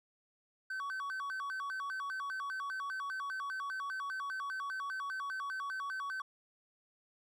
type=tone with vibrato; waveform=triangle; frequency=1313 Hz; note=E6; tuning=7 cents flat; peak=-35 dBFS; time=0.7-6.22 s; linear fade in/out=5 ms; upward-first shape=square; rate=5 Hz; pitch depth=270 cents each way; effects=none